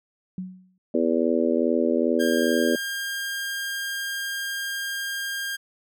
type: tone with exponential decay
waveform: sine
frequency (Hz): 185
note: F#3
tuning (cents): 0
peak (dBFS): -26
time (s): 0.38-0.78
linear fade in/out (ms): 2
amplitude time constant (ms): 86
type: harmonic tone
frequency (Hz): 82.41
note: E2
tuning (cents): 0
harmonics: 3 / 4 / 5 / 6 / 7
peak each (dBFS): -24 / -25 / -26 / -27 / -27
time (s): 0.94-2.76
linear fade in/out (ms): 5
type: tone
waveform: sawtooth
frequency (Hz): 1608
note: G6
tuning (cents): +44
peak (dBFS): -24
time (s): 2.19-5.57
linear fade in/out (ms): 20
effects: none